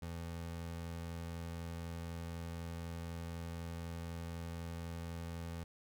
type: tone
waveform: 25% pulse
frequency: 84 Hz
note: E2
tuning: 33 cents sharp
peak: -38 dBFS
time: 0.02-5.64 s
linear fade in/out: 5 ms
effects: none